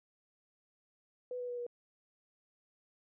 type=tone with pitch steps; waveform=sine; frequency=497.1 / 492 / 486.9 / 481.8 Hz; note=B4 / B4 / B4 / B4; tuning=+11 / -7 / -25 / -43 cents; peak=-37 dBFS; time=1.31-1.666 s; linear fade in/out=2 ms; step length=89 ms; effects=none